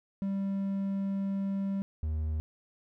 triangle tone pair in turn, 196 / 77.78 Hz, G3 / D#2, 0 / 0 cents, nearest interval octave + major third, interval 1600 cents, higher first, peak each -27 dBFS, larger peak neither, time 0.22-1.82 / 2.03-2.4 s, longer first, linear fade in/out 0 ms, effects none

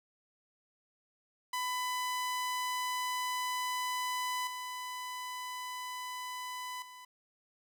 sawtooth tone with level steps, 1000 Hz, B5, 21 cents sharp, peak -29 / -35 / -45 dBFS, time 1.53-7.05 s, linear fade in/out 5 ms, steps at 4.47 / 6.82 s, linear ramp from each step 2 ms, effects none

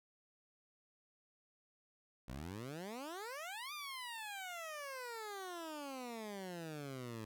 15% pulse exponential two-way sweep, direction up then down, 58.3 to 1222 to 107.2 Hz, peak -38 dBFS, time 2.28-7.25 s, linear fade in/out 5 ms, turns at 3.73 s, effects none

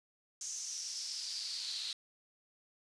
brown noise with high-pass filter sweep, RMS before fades -41 dBFS, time 0.41-1.93 s, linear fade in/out 2 ms, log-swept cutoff 6400 to 4000 Hz, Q 6.4, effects resampled to 22050 Hz

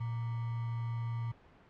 sine tone with sample-and-hold, 116.54 Hz, A#2, in tune, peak -33 dBFS, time 0-1.32 s, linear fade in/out 10 ms, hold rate 1050 Hz, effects pink hiss -60 dBFS RMS until 1.69 s + low-pass 2000 Hz 12 dB/octave

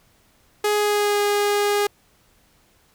sawtooth tone with pitch glide, 417.7 to 410.5 Hz, G#4 to G#4, +10 to -20 cents, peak -14 dBFS, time 0.64-1.87 s, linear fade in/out 5 ms, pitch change -30 cents, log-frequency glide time 0.74-1.2 s, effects pink hiss -59 dBFS RMS until 2.94 s

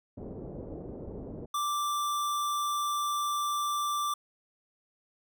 white low-pass noise, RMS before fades -41 dBFS, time 0.17-1.46 s, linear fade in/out 10 ms, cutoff 490 Hz, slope 24 dB/octave
square tone, 1174.7 Hz, D6, in tune, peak -29 dBFS, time 1.54-4.14 s, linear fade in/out 5 ms
effects none

